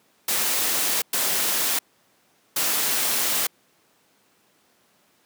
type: noise bursts at uneven times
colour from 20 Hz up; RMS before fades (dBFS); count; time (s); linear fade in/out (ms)
white; -23; 3; 0.28-1.02 / 1.13-1.79 / 2.56-3.47; 5
effects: pink hiss -62 dBFS RMS until 5.25 s + high-pass 200 Hz 12 dB/octave